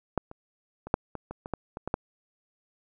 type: clicks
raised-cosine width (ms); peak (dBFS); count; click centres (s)
1; -11 / -28 / -25 / -7 / -21 / -23 / -23 / -15 / -22 / -18 / -11; 11; 0.177 / 0.314 / 0.87 / 0.941 / 1.153 / 1.31 / 1.459 / 1.537 / 1.771 / 1.876 / 1.941
effects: none